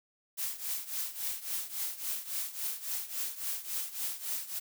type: noise with tremolo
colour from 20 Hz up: blue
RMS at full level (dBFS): -33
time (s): 0.37-4.6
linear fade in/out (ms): 20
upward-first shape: triangle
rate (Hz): 3.6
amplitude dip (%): 85
effects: none